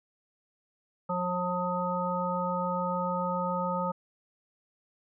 harmonic tone, 179.3 Hz, F3, 46 cents sharp, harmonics 1 / 3 / 5 / 7, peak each -33 / -33 / -33 / -33 dBFS, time 1.09-3.92 s, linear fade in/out 10 ms, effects none

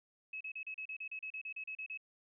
sine tone bursts, 2575 Hz, E7, 41 cents flat, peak -40 dBFS, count 15, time 0.33-1.975 s, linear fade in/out 5 ms, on 77 ms, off 35 ms, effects none

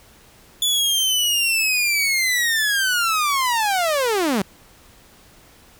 sawtooth linear sweep, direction down, 3470 to 179.1 Hz, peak -14 dBFS, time 0.62-4.42 s, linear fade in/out 2 ms, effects pink hiss -50 dBFS RMS until 5.79 s

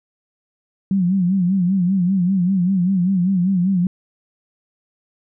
sine tone with vibrato, 185 Hz, F#3, in tune, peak -14 dBFS, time 0.91-3.87 s, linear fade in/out 2 ms, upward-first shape sine, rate 5.1 Hz, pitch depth 110 cents each way, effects none

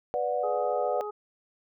sine chord, B minor, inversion none, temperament equal with one note detuned, 493.9 / 587.3 / 730.6 Hz, B4 / D5 / F#5, 0 / 0 / -22 cents, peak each -30 dBFS, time 0.14-1.01 s, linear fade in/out 0 ms
harmonic tone, 418.8 Hz, G#4, 15 cents sharp, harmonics 1 / 2 / 3, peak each -34 / -39 / -39 dBFS, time 0.43-1.11 s, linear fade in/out 10 ms
effects none

